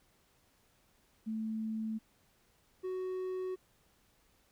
sine / triangle tone pair in turn, 220 / 371.3 Hz, A3 / F#4, 0 / +6 cents, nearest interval major sixth, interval 906 cents, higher second, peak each -34 / -33 dBFS, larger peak second, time 1.26-1.99 / 2.83-3.56 s, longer neither, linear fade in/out 20 ms, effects pink hiss -70 dBFS RMS until 4.51 s

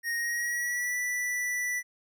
square tone with pitch glide, 1864.7 to 1969.9 Hz, A#6 to B6, 0 to -5 cents, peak -29 dBFS, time 0.03-1.83 s, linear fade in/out 50 ms, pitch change +95 cents, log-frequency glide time 0.14-0.97 s, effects none

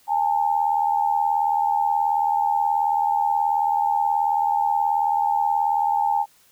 sine tone pair together, 816 / 894.6 Hz, G#5 / A5, -31 / +28 cents, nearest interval major second, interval 159 cents, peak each -20 / -22 dBFS, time 0.07-6.26 s, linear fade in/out 50 ms, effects white hiss -57 dBFS RMS until 6.51 s

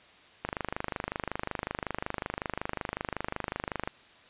click train, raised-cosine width 0.5 ms, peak -16 dBFS, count 88, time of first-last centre 0.45-3.875 s, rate 25.4 Hz, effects white hiss -56 dBFS RMS until 4.29 s + resampled to 8000 Hz

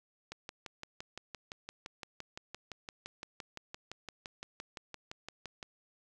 click train, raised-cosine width 0.2 ms, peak -25 dBFS, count 32, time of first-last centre 0.32-5.628 s, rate 5.84 Hz, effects none

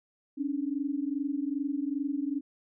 sine tone pair together, 273.9 / 296.4 Hz, C#4 / D4, -21 / +16 cents, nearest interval minor second, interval 137 cents, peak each -31 / -32 dBFS, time 0.37-2.41 s, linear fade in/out 20 ms, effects none

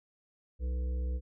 harmonic tone with a mistuned harmonic, 62.9 Hz, B1, 32 cents sharp, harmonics 1 / 3 / 5 / 7 / 8, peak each -30 / -49 / -52 / -54 / -50 dBFS, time 0.59-1.21 s, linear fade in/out 50 ms, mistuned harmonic 8, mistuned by -25 cents, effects none

